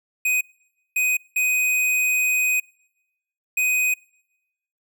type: tone bursts at uneven times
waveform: square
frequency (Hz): 2500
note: D#7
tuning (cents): +8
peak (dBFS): -19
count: 4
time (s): 0.25-0.41 / 0.96-1.17 / 1.36-2.6 / 3.57-3.94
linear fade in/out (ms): 5
effects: noise-tail reverb RT60 0.9 s tail -25 dB re dry